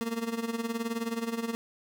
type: tone with tremolo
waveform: 30% pulse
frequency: 230.1 Hz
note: A#3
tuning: 22 cents flat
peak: -25 dBFS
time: 0.01-1.55 s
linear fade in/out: 0 ms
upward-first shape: sine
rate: 19 Hz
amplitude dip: 75%
effects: none